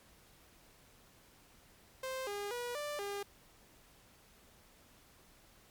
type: tone with pitch steps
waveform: sawtooth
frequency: 523 / 407.2 / 484.4 / 589 / 403.2 Hz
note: C5 / G#4 / B4 / D5 / G4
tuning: -1 / -34 / -34 / +5 / +49 cents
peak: -34 dBFS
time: 2.03-3.23 s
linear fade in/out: 5 ms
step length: 240 ms
effects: pink hiss -63 dBFS RMS until 5.7 s + MP3 96 kbps